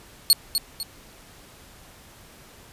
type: tone with echo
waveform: sawtooth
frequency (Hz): 4352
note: C#8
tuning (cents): -33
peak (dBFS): -9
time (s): 0.3-0.33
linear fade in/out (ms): 0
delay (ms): 250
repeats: 2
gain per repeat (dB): -8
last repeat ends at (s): 0.83
effects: pink hiss -49 dBFS RMS until 2.72 s + resampled to 32000 Hz